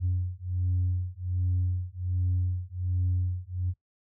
sine beating tone pair, 89.9 / 91.2 Hz, F#2 / F#2, -49 / -24 cents, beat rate 1.3 Hz, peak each -28 dBFS, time 0-3.74 s, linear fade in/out 50 ms, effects noise-tail reverb RT60 0.1 s tail -18 dB re dry + tanh soft clip ceiling -20 dBFS

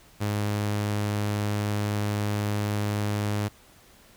sawtooth tone, 103.83 Hz, G#2, in tune, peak -21 dBFS, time 0.2-3.49 s, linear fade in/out 20 ms, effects pink hiss -55 dBFS RMS until 4.16 s

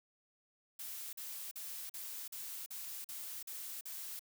blue noise bursts, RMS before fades -45 dBFS, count 9, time 0.79-4.194 s, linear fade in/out 5 ms, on 340 ms, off 43 ms, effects none

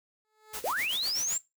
15% pulse tone with exponential growth, 431.6 Hz, A4, 33 cents flat, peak -34 dBFS, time 0.25-0.59 s, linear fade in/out 0 ms, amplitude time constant 72 ms
white noise with tremolo, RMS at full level -37 dBFS, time 0.53-1.38 s, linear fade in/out 10 ms, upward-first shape sine, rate 7.9 Hz, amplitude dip 75%
sine linear sweep, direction up, 415.3 to 7510 Hz, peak -28 dBFS, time 0.64-1.38 s, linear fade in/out 2 ms
effects noise-tail reverb RT60 0.2 s tail -18 dB re dry

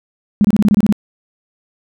sine tone bursts, 206.5 Hz, G#3, 10 cents flat, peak -7 dBFS, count 9, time 0.41-0.925 s, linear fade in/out 0 ms, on 35 ms, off 25 ms, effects none

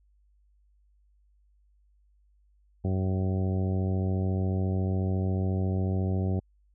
harmonic tone with a mistuned harmonic, 94.1 Hz, F#2, 30 cents sharp, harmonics 1 / 2 / 3 / 4 / 5 / 6 / 7 / 8, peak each -26 / -31 / -38 / -37 / -43 / -44 / -44 / -46 dBFS, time 2.84-6.4 s, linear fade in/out 10 ms, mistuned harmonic 8, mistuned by +18 cents, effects added 50 Hz sine -61 dBFS peak until 6.74 s

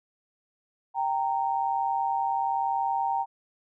sine tone pair together, 784 / 925 Hz, G5 / A#5, 0 / -14 cents, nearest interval minor third, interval 286 cents, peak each -27 dBFS, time 0.94-3.26 s, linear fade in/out 50 ms, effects none

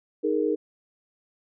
sine chord, D# suspended fourth, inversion none, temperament equal, 311.1 / 415.3 / 466.2 Hz, D#4 / G#4 / A#4, 0 / 0 / 0 cents, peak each -26 dBFS, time 0.23-0.56 s, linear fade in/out 20 ms, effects none

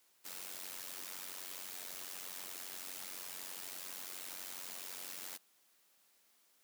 white noise with amplitude modulation, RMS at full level -43 dBFS, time 0.24-5.38 s, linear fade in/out 20 ms, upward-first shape sine, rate 92 Hz, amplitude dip 80%, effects white hiss -71 dBFS RMS until 6.63 s + high-pass 200 Hz 12 dB/octave

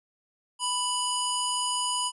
harmonic tone with a mistuned harmonic, 987.8 Hz, B5, in tune, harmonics 1 / 3 / 5 / 7 / 9 / 10, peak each -30 / -31 / -36 / -36 / -36 / -34 dBFS, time 0.59-2.12 s, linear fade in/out 50 ms, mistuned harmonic 9, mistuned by -51 cents, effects none

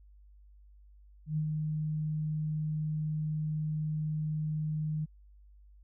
sine tone with ADSR envelope, 154 Hz, D#3, 17 cents flat, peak -27 dBFS, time 1.26-5.06 s, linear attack 110 ms, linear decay 76 ms, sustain -3 dB, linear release 20 ms, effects added 50 Hz sine -54 dBFS peak until 5.83 s

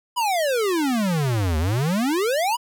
square exponential two-way sweep, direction down then up, 1010 to 74.9 to 1010 Hz, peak -20 dBFS, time 0.16-2.57 s, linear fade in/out 20 ms, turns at 1.58 s, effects none

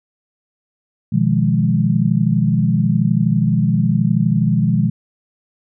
sine chord, F half-diminished seventh, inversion second, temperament equal, 123.47 / 155.56 / 174.61 / 207.7 Hz, Cb3 / Eb3 / F3 / Ab3, 0 / 0 / 0 / 0 cents, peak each -18 dBFS, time 1.12-4.9 s, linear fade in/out 10 ms, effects none

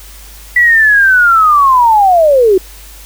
sine linear sweep, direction down, 1971 to 359.4 Hz, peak -4 dBFS, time 0.56-2.58 s, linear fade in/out 5 ms, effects added 50 Hz sine -33 dBFS peak until 3.05 s + white hiss -36 dBFS RMS until 3.05 s

